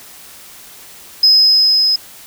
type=tone with level ramp; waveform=sine; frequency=5080 Hz; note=D#8; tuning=35 cents sharp; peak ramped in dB=-4 to -10 dBFS; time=1.23-1.96 s; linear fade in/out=5 ms; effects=tanh soft clip ceiling -2 dBFS + white hiss -38 dBFS RMS until 2.26 s